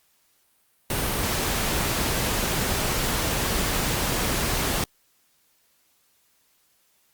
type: noise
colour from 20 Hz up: pink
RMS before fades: -25 dBFS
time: 0.9-4.84 s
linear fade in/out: 2 ms
effects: white hiss -65 dBFS RMS until 7.13 s + Opus 48 kbps

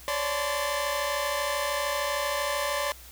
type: tone cluster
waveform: sawtooth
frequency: 547 / 580 / 866 / 1031 / 1787 Hz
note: C#5 / D5 / A5 / C6 / A6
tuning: -23 / -22 / -28 / -26 / +26 cents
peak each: -32 / -26 / -34 / -28 / -34 dBFS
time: 0.08-2.92 s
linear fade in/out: 0 ms
effects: added 60 Hz sine -49 dBFS peak until 3.11 s + white hiss -49 dBFS RMS until 3.11 s

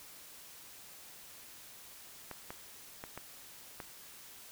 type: clicks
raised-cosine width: 0.5 ms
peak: -27 dBFS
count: 5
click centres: 2.313 / 2.505 / 3.039 / 3.176 / 3.802 s
effects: white hiss -53 dBFS RMS until 4.51 s

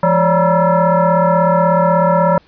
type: tone with frequency modulation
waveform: sine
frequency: 207.7 Hz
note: G#3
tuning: in tune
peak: -9 dBFS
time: 0.03-2.38 s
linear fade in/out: 2 ms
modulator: 379 Hz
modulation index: 2.6
effects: pink hiss -51 dBFS RMS until 2.47 s + resampled to 11025 Hz

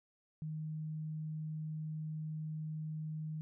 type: tone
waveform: sine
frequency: 155.56 Hz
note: D#3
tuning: in tune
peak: -38 dBFS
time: 0.42-3.41 s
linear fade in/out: 0 ms
effects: none

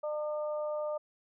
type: harmonic tone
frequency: 301.5 Hz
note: D4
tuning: 46 cents sharp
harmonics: 2 / 3 / 4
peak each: -32 / -45 / -44 dBFS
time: 0.03-0.98 s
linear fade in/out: 10 ms
effects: none

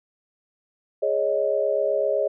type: chord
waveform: sine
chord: Ab suspended fourth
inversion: none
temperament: equal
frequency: 415.3 / 554.4 / 622.3 Hz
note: Ab4 / Db5 / Eb5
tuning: 0 / 0 / 0 cents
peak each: -26 / -23 / -24 dBFS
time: 1.02-2.28 s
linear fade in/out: 10 ms
effects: none

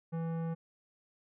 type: tone with tanh clipping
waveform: sine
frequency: 164.81 Hz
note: E3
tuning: in tune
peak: -35 dBFS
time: 0.12-0.55 s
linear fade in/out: 20 ms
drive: 15 dB
effects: none

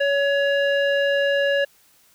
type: tone with low-pass filter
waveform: square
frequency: 562 Hz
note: C#5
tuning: 24 cents sharp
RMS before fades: -20 dBFS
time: 0-1.65 s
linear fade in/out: 10 ms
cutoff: 2300 Hz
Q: 3.3
effects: white hiss -57 dBFS RMS until 2.14 s

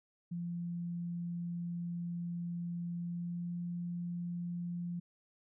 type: tone with pitch glide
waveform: sine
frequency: 172.5 to 173.9 Hz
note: F3 to F3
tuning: -21 to -7 cents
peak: -36 dBFS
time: 0.31-5 s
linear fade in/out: 10 ms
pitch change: +14 cents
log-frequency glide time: 2.96-3.56 s
effects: none

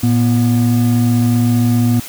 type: tone pair together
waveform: triangle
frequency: 114.42 / 242.1 Hz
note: A#2 / B3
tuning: -32 / -34 cents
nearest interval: octave + minor second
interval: 1298 cents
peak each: -11 dBFS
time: 0.03-2 s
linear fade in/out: 5 ms
effects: white hiss -31 dBFS RMS until 2.08 s

